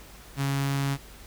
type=tone with notch filter; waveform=sawtooth; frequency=138.59 Hz; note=C#3; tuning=in tune; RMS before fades=-27 dBFS; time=0.36-0.98 s; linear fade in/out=50 ms; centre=500 Hz; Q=1.2; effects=added 50 Hz sine -49 dBFS peak until 1.26 s + pink hiss -49 dBFS RMS until 1.26 s